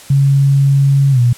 sine tone with pitch glide, 138.59 to 121.35 Hz, C#3 to B2, 0 to -30 cents, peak -7 dBFS, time 0.1-1.33 s, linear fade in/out 5 ms, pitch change -230 cents, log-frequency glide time 1.11-1.2 s, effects white hiss -37 dBFS RMS until 1.37 s + low-pass 11000 Hz 12 dB/octave

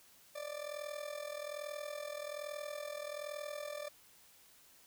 40% pulse tone with amplitude modulation, 590 Hz, D5, 8 cents sharp, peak -37 dBFS, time 0.35-3.89 s, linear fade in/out 10 ms, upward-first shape sine, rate 41.2 Hz, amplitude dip 75%, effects white hiss -63 dBFS RMS until 4.86 s

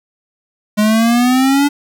square exponential sweep, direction up, 208.2 to 289.6 Hz, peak -10 dBFS, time 0.77-1.69 s, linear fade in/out 20 ms, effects 7-bit

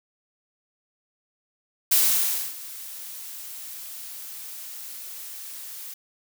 blue noise with ADSR envelope, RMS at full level -18 dBFS, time 1.91-5.94 s, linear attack 10 ms, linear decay 610 ms, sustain -20 dB, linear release 5 ms, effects none

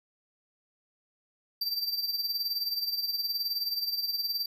square tone with tremolo, 4681 Hz, D8, 7 cents flat, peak -27 dBFS, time 1.61-4.46 s, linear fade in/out 5 ms, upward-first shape sine, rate 19 Hz, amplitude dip 65%, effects 11-bit

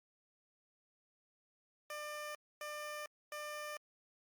15% pulse tone bursts, 598 Hz, D5, 31 cents sharp, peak -36 dBFS, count 3, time 1.9-3.77 s, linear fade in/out 2 ms, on 450 ms, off 260 ms, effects Opus 48 kbps

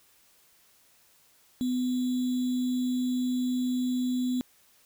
sine tone with sample-and-hold, 251.2 Hz, B3, 30 cents sharp, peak -25 dBFS, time 1.61-4.41 s, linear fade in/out 0 ms, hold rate 3675 Hz, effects white hiss -62 dBFS RMS until 4.85 s

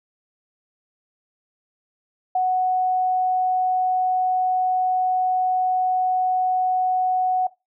sine tone, 740 Hz, F#5, in tune, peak -17 dBFS, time 2.35-7.47 s, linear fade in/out 5 ms, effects noise-tail reverb RT60 0.2 s tail -18 dB re dry

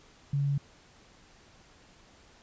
sine tone, 141.1 Hz, C#3, 31 cents sharp, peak -25 dBFS, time 0.33-0.58 s, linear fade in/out 5 ms, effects pink hiss -58 dBFS RMS until 2.42 s + resampled to 16000 Hz

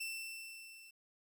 sawtooth tone with level ramp, 2679 Hz, E7, 27 cents sharp, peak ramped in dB -35 to -52 dBFS, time 0-0.91 s, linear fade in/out 10 ms, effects 12-bit

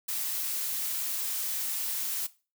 blue noise, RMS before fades -32 dBFS, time 0.08-2.27 s, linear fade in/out 10 ms, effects noise-tail reverb RT60 0.3 s tail -17 dB re dry

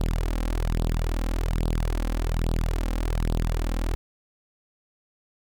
sawtooth tone with flanger, 40.76 Hz, E1, 19 cents flat, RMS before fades -25 dBFS, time 0-3.95 s, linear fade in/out 0 ms, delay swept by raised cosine 0.22 to 3.82 ms, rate 1.2 Hz, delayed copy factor +0.8, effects none

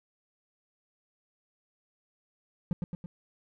triangle tone with echo, 175.1 Hz, F3, 5 cents sharp, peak -23 dBFS, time 2.71-2.73 s, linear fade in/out 0 ms, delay 110 ms, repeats 3, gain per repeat -4 dB, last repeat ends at 3.06 s, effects none

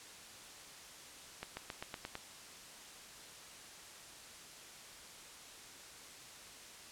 accelerating click train, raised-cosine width 0.3 ms, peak -25 dBFS, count 7, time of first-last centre 1.43-2.154 s, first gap 140 ms, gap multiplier 0.94, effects white hiss -53 dBFS RMS until 6.91 s + low-pass 9000 Hz 12 dB/octave

